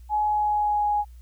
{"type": "tone with pitch glide", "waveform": "sine", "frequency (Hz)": [844, 830.9], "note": ["G#5", "G#5"], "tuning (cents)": [28, 1], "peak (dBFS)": -20, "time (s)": [0.09, 1.05], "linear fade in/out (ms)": 50, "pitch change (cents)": -27, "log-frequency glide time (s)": [0.24, 0.88], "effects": ["added 60 Hz sine -42 dBFS peak until 1.21 s", "white hiss -65 dBFS RMS until 1.21 s"]}